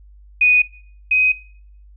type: tone pair in turn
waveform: sine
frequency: 2482 / 2515 Hz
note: D#7 / D#7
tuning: -5 / +18 cents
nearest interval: unison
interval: 23 cents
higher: second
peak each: -10 / -12 dBFS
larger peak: first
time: 0.41-0.62 / 1.11-1.32 s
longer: neither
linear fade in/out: 5 ms
effects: noise-tail reverb RT60 0.6 s tail -22 dB re dry + added 50 Hz sine -42 dBFS peak until 1.96 s